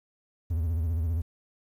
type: tone with vibrato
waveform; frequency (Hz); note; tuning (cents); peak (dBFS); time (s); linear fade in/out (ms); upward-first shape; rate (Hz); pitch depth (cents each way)
triangle; 82; E2; -9; -23; 0.5-1.22; 10; sine; 15; 120
effects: 10-bit